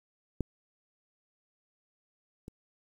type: clicks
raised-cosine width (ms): 3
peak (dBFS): -17 / -30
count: 2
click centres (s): 0.407 / 2.481
effects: 9-bit